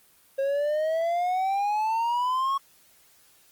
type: exponential sweep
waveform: triangle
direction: up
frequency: 538 to 1108.7 Hz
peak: -21 dBFS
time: 0.38-2.58 s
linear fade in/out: 10 ms
effects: white hiss -59 dBFS RMS until 3.51 s + Opus 24 kbps